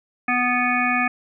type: harmonic tone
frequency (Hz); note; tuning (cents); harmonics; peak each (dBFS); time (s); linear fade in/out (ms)
246.9; B3; 0; 1 / 3 / 5 / 7 / 9 / 10; -25 / -25 / -25 / -25 / -25 / -25; 0.28-1.08; 5
effects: none